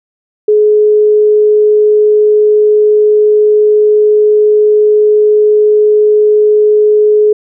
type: tone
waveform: sine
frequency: 422.9 Hz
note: G#4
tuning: 31 cents sharp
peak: -4 dBFS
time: 0.48-7.33 s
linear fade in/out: 5 ms
effects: none